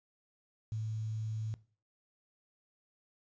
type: tone with quantisation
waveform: sine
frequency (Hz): 109.6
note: A2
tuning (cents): -6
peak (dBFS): -34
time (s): 0.72-1.54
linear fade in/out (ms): 0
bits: 10
effects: noise-tail reverb RT60 0.4 s tail -19 dB re dry + resampled to 16000 Hz